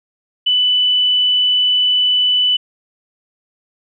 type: tone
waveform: sine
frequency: 2987 Hz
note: F#7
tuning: 16 cents sharp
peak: -11 dBFS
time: 0.46-2.57 s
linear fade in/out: 10 ms
effects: none